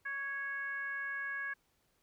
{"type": "tone with frequency modulation", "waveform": "sine", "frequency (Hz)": 1661.2, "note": "G#6", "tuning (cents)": 0, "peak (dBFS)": -36, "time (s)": [0.05, 1.54], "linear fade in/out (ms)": 10, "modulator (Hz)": 543, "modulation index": 0.57, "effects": ["pink hiss -75 dBFS RMS until 2.02 s"]}